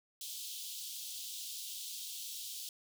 pink high-pass noise, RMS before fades -44 dBFS, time 0.21-2.69 s, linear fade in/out 2 ms, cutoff 3100 Hz, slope 48 dB/octave, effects none

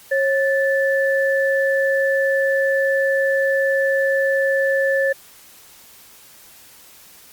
sine tone pair together, 544 / 1750.7 Hz, C#5 / A6, -33 / -9 cents, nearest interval octave + minor sixth, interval 2024 cents, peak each -17 / -20 dBFS, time 0.11-5.13 s, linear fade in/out 10 ms, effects white hiss -46 dBFS RMS until 7.32 s + Opus 48 kbps

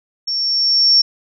sine tone with level ramp, 5470 Hz, F8, 37 cents flat, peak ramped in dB -18 to -7 dBFS, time 0.27-1.02 s, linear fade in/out 10 ms, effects none

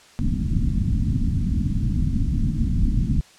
pink low-pass noise, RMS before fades -21 dBFS, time 0.19-3.21 s, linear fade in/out 0 ms, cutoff 260 Hz, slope 48 dB/octave, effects white hiss -50 dBFS RMS until 3.38 s + low-pass 7000 Hz 12 dB/octave

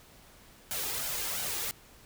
white noise with flanger, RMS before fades -34 dBFS, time 0.71-1.71 s, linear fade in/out 0 ms, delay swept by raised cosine 1.3 to 2.5 ms, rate 2.9 Hz, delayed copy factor +0.6, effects pink hiss -56 dBFS RMS until 2.05 s

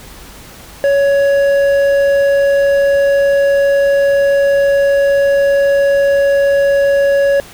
triangle tone with hard clipping, 559 Hz, C#5, 14 cents sharp, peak -10 dBFS, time 0.84-7.4 s, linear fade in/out 0 ms, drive 10 dB, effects added 50 Hz sine -42 dBFS peak until 7.53 s + pink hiss -36 dBFS RMS until 7.53 s

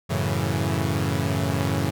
sawtooth chord, F# minor seventh, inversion none, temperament equal with one note detuned, 92.5 / 109.62 / 138.59 / 164.81 Hz, F#2 / A2 / C#3 / E3, 0 / -6 / 0 / 0 cents, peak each -23 / -24 / -23 / -25 dBFS, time 0.09-1.91 s, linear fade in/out 20 ms, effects none

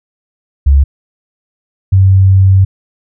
sine tone pair in turn, 69.3 / 95.76 Hz, C#2 / G2, 0 / -40 cents, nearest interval tritone, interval 560 cents, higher second, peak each -3 dBFS, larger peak neither, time 0.66-0.84 / 1.92-2.65 s, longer second, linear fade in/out 10 ms, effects none

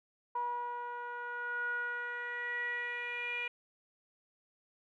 10% pulse tone with low-pass filter sweep, 482.7 Hz, B4, 40 cents flat, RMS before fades -38 dBFS, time 0.35-3.48 s, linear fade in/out 5 ms, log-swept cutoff 970 to 2500 Hz, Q 7.6, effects none

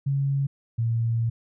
sine tone pair in turn, 138.59 / 115.17 Hz, C#3 / A#2, 0 / -20 cents, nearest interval minor third, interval 320 cents, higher first, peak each -21 dBFS, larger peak neither, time 0.06-0.47 / 0.78-1.3 s, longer second, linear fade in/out 10 ms, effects none

